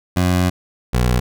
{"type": "tone pair in turn", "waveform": "20% pulse", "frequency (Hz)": [90.2, 61.25], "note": ["F#2", "B1"], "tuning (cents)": [-44, -14], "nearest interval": "perfect fifth", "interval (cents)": 670, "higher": "first", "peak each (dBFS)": -9, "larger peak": "neither", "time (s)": [[0.16, 0.5], [0.93, 1.2]], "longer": "first", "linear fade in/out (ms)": 10, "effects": []}